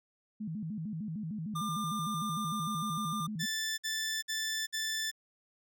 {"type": "tone with vibrato", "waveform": "sine", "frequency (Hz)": 185, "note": "F#3", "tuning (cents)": 0, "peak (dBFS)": -35, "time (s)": [0.4, 3.46], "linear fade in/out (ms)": 10, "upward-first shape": "square", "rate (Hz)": 6.6, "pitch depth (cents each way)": 250}
{"type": "tone", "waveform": "square", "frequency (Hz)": 1198, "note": "D6", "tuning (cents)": 34, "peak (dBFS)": -35, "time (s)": [1.55, 3.27], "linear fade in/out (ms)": 10}
{"type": "tone bursts", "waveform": "15% pulse", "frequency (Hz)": 1760, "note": "A6", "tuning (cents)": 0, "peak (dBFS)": -26, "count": 4, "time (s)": [3.39, 5.115], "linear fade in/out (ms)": 20, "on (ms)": 390, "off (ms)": 55}
{"effects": []}